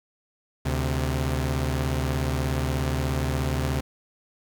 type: tone pair together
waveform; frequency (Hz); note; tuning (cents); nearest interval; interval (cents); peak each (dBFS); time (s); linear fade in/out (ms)
sawtooth; 73.82 / 130.81; D2 / C3; +9 / 0; minor seventh; 991; -22 / -23; 0.65-3.81; 10
effects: 9-bit